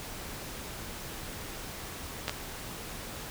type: clicks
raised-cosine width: 0.2 ms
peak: -13 dBFS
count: 2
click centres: 2.281 / 2.295 s
effects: pink hiss -41 dBFS RMS until 3.3 s